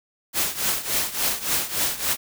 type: noise with tremolo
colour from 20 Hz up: white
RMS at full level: -21 dBFS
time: 0.33-2.17 s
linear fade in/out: 50 ms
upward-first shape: triangle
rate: 3.5 Hz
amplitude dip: 85%
effects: none